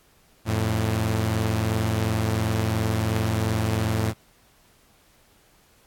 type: tone pair together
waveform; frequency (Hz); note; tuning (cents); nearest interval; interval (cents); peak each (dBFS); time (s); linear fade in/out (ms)
sawtooth; 87.86 / 110.7; F2 / A2; +11 / +11; major third; 400; -23 / -19; 0.45-4.14; 50
effects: pink hiss -59 dBFS RMS until 5.86 s + AAC 64 kbps